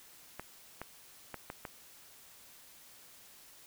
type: clicks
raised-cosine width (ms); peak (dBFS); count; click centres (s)
0.5; -25; 5; 0.396 / 0.816 / 1.343 / 1.501 / 1.652
effects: white hiss -57 dBFS RMS until 3.66 s